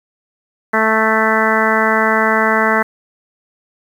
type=harmonic tone; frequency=220 Hz; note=A3; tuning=in tune; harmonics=1 / 2 / 3 / 4 / 5 / 6 / 7 / 8 / 9; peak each=-20 / -20 / -20 / -20 / -20 / -20 / -20 / -20 / -20 dBFS; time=0.73-2.83 s; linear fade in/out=10 ms; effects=7-bit